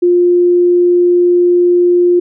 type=tone; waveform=sine; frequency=352.8 Hz; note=F4; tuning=18 cents sharp; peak=-6 dBFS; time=0.02-2.2 s; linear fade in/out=10 ms; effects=none